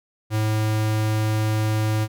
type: tone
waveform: square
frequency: 108.3 Hz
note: A2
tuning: 27 cents flat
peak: -20 dBFS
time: 0.3-2.08 s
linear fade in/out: 50 ms
effects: none